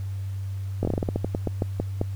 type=slowing click train; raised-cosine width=2 ms; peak=-11 dBFS; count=15; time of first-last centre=0.83-2.014 s; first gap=20 ms; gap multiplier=1.2; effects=added 97 Hz sine -28 dBFS peak until 2.15 s + pink hiss -53 dBFS RMS until 2.15 s